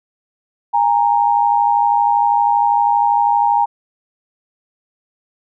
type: tone pair together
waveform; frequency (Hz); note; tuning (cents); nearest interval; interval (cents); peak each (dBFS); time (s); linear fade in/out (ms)
sine; 817.4 / 930; G#5 / A#5; -28 / -4; major second; 224; -14; 0.73-3.66; 20
effects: none